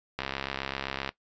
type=click train; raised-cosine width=0.3 ms; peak=-15 dBFS; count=62; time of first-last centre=0.19-1.091 s; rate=67.7 Hz; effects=noise-tail reverb RT60 0.1 s tail -17 dB re dry + resampled to 16000 Hz